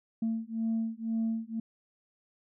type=beating tone pair; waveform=sine; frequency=224.2 / 226.2 Hz; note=A3 / A3; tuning=+33 / +48 cents; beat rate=2 Hz; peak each=-31 dBFS; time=0.22-1.6 s; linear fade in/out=5 ms; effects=tanh soft clip ceiling -24 dBFS